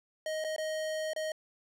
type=tone with dropouts; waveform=square; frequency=626 Hz; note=D#5; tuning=10 cents sharp; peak=-33 dBFS; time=0.26-1.32 s; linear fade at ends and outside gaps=2 ms; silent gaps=0.441-0.446 / 0.563-0.581 / 1.134-1.162 s; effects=low-pass 10000 Hz 12 dB/octave